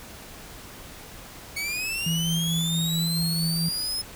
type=linear sweep; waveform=sawtooth; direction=up; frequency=2217 to 5180 Hz; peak=-24 dBFS; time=1.56-4.02 s; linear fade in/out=10 ms
type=tone with tremolo; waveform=sine; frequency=164.81 Hz; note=E3; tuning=in tune; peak=-23 dBFS; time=2.06-3.69 s; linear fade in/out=5 ms; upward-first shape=sine; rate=4.5 Hz; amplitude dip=25%
effects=pink hiss -43 dBFS RMS until 4.15 s